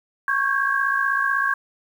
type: tone cluster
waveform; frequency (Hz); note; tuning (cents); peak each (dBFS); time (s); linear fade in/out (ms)
sine; 1104 / 1582 / 1638; C#6 / G6 / G#6; -7 / +15 / -24; -23; 0.28-1.54; 2
effects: 8-bit